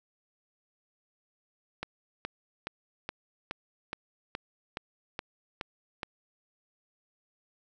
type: click train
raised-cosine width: 0.3 ms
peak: -18 dBFS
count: 11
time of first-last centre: 1.83-6.032 s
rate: 2.38 Hz
effects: none